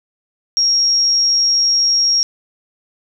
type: tone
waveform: sine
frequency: 5588 Hz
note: F8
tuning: in tune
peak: -11 dBFS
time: 0.57-2.23 s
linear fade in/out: 0 ms
effects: none